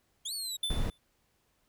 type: linear two-way sweep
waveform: 25% pulse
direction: up then down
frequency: 3136 to 4516 to 3773 Hz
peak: -30 dBFS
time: 0.25-0.57 s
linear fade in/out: 10 ms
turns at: 0.33 s
type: tone with exponential decay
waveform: square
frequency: 3520 Hz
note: A7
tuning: in tune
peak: -28 dBFS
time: 0.63-0.98 s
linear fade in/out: 5 ms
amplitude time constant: 75 ms
type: noise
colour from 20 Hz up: brown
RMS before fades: -30 dBFS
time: 0.7-0.9 s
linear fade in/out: 2 ms
effects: pink hiss -73 dBFS RMS until 1.68 s